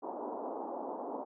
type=band-pass noise; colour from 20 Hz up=white; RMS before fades=-40 dBFS; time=0.02-1.25 s; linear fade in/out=20 ms; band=240 to 960 Hz; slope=48 dB/octave; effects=none